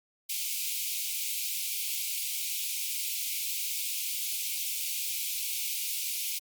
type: high-pass noise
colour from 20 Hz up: white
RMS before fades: -33 dBFS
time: 0.29-6.39 s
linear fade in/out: 10 ms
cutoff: 2200 Hz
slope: 96 dB/octave
effects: Opus 48 kbps